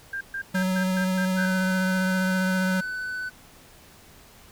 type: tone bursts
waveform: sine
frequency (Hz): 1592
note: G6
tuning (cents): +26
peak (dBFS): -28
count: 7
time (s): 0.13-1.463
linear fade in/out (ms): 5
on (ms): 79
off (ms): 130
type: tone with vibrato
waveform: square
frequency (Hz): 186.3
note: F#3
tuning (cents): +12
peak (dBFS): -23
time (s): 0.54-2.81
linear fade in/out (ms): 10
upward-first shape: triangle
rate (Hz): 15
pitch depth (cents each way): 18
type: tone with pitch glide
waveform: triangle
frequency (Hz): 1513 to 1502.5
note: F#6 to F#6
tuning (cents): +38 to +26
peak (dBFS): -27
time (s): 1.36-3.3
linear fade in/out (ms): 20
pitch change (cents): -12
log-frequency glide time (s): 2.31-2.89
effects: pink hiss -51 dBFS RMS until 4.51 s